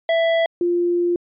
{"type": "tone pair in turn", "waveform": ["square", "sine"], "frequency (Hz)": [662, 348.8], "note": ["E5", "F4"], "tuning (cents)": [7, -2], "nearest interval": "major seventh", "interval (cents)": 1109, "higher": "first", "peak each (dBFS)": -16, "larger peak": "neither", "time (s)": [[0.09, 0.46], [0.61, 1.16]], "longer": "second", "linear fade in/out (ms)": 2, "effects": ["resampled to 8000 Hz"]}